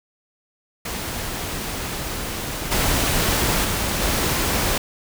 pink noise with level steps, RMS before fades -28 / -20 / -23 / -21 dBFS, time 0.85-4.78 s, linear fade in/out 5 ms, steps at 2.71 / 3.64 / 4.01 s, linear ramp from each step 10 ms, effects none

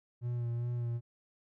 triangle tone with vibrato, 119.6 Hz, A#2, 45 cents sharp, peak -30 dBFS, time 0.21-1.01 s, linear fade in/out 50 ms, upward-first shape sine, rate 2.5 Hz, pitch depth 25 cents each way, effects none

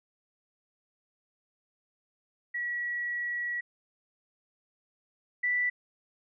sine tone pair in turn, 1928 / 1970.8 Hz, B6 / B6, -42 / -4 cents, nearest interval unison, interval 38 cents, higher second, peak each -30 / -25 dBFS, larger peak second, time 2.54-3.61 / 5.43-5.7 s, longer first, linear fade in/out 10 ms, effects none

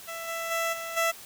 15% pulse tone with level steps, 664 Hz, E5, 12 cents sharp, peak -29 / -25 / -20 / -28 / -17 dBFS, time 0.07-1.12 s, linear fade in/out 20 ms, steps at 0.27 / 0.5 / 0.72 / 0.96 s, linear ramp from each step 20 ms, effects white hiss -46 dBFS RMS until 1.25 s

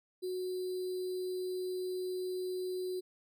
sine tone with sample-and-hold, 367.4 Hz, F#4, 12 cents flat, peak -34 dBFS, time 0.22-3.01 s, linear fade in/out 20 ms, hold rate 4410 Hz, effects none

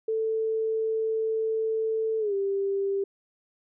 sine tone with pitch glide, 442.7 to 394.4 Hz, A4 to G4, +11 to +11 cents, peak -24 dBFS, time 0.08-3.04 s, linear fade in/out 5 ms, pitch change -200 cents, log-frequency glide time 2.19-2.34 s, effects none

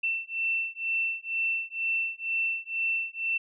sine beating tone pair, 2684 / 2686.1 Hz, E7 / E7, +31 / +32 cents, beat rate 2.1 Hz, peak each -30 dBFS, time 0.03-3.38 s, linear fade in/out 10 ms, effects none

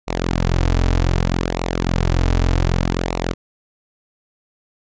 sawtooth tone with flanger, 43.65 Hz, F1, in tune, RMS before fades -18 dBFS, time 0.07-3.34 s, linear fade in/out 20 ms, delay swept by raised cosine 0.61 to 5.71 ms, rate 0.65 Hz, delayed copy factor -0.65, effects resampled to 16000 Hz

